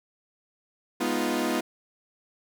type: chord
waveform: sawtooth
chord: F half-diminished seventh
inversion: first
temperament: equal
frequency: 207.7 / 246.9 / 311.1 / 349.2 Hz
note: Ab3 / Cb4 / Eb4 / F4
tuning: 0 / 0 / 0 / 0 cents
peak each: -30 / -25 / -27 / -26 dBFS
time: 1-1.61 s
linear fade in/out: 10 ms
effects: none